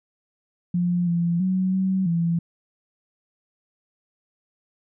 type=tone with pitch steps; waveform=sine; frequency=176 / 171 / 186.7 / 189.3 / 168.6 Hz; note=F3 / F3 / F#3 / F#3 / E3; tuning=+14 / -36 / +16 / +40 / +39 cents; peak=-19 dBFS; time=0.74-2.39 s; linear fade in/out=5 ms; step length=330 ms; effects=none